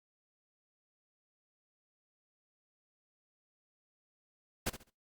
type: noise with echo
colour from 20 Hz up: pink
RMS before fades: -33 dBFS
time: 4.66-4.7 s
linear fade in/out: 10 ms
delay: 68 ms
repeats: 3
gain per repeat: -12 dB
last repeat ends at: 4.904 s
effects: noise-tail reverb RT60 0.2 s tail -19 dB re dry + Opus 48 kbps

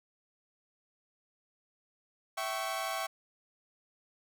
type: chord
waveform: sawtooth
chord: C# diminished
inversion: first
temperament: equal with one note detuned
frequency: 659.3 / 771.4 / 1108.7 Hz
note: E5 / G5 / C#6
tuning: 0 / -28 / 0 cents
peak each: -34 dBFS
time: 2.37-3.07 s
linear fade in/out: 10 ms
effects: none

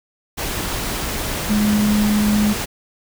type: tone in noise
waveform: sine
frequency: 209.7 Hz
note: G#3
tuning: 17 cents sharp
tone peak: -14 dBFS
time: 1.49-2.54 s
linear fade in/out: 20 ms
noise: pink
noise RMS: -24 dBFS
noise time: 0.37-2.66 s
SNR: +7 dB
effects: none

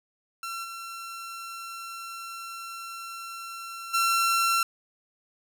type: tone with level steps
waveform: sawtooth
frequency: 1355 Hz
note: E6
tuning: 47 cents sharp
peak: -29 / -33 / -18 dBFS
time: 0.43-4.63 s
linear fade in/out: 2 ms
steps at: 0.63 / 3.93 s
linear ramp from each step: 20 ms
effects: none

